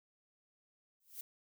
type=noise with exponential growth; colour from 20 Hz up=violet; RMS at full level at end=-41 dBFS; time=1-1.21 s; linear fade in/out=5 ms; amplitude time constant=44 ms; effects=none